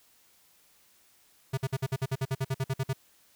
square tone bursts, 133.1 Hz, C3, 30 cents sharp, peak -27 dBFS, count 15, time 1.53-2.933 s, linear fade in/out 10 ms, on 45 ms, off 52 ms, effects white hiss -63 dBFS RMS until 3.35 s

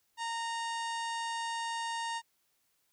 harmonic tone with a mistuned harmonic, 922 Hz, A#5, 19 cents flat, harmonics 1 / 2 / 3 / 4 / 5 / 6 / 7 / 8 / 9 / 10, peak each -35 / -41 / -45 / -47 / -49 / -51 / -52 / -53 / -54 / -55 dBFS, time 0.17-2.22 s, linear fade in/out 50 ms, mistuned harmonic 3, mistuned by +43 cents, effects white hiss -75 dBFS RMS until 2.92 s

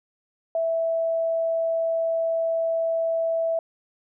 sine tone, 658 Hz, E5, 3 cents flat, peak -21 dBFS, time 0.55-3.59 s, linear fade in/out 2 ms, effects none

